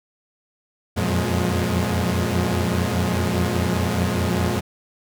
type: tone cluster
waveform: sawtooth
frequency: 85.8 / 90.7 / 119.2 / 178.3 / 209 Hz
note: F2 / F#2 / A#2 / F3 / G#3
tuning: -30 / -34 / +39 / +36 / +11 cents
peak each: -22 dBFS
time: 0.96-4.61 s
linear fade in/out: 20 ms
effects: none